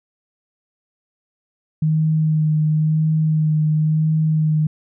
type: tone with vibrato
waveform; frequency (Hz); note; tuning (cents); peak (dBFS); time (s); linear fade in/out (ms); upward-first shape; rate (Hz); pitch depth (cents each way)
sine; 155.56; D#3; 0; -14; 1.82-4.67; 5; sine; 0.96; 18
effects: none